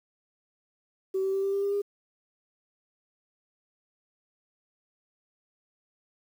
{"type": "tone with pitch steps", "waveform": "sine", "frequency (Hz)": [381.8, 385.6, 389.4, 393.2, 397.1, 401, 405], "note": ["G4", "G4", "G4", "G4", "G4", "G4", "G#4"], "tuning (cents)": [-46, -28, -12, 5, 22, 39, -43], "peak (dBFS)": -24, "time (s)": [1.14, 1.819], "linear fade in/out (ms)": 10, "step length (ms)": 97, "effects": ["tanh soft clip ceiling -20 dBFS", "9-bit"]}